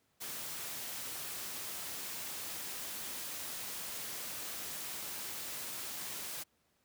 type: noise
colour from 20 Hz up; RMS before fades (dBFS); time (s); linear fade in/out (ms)
white; -42; 0.2-6.44; 20
effects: pink hiss -75 dBFS RMS until 6.84 s + high-pass 80 Hz 12 dB/octave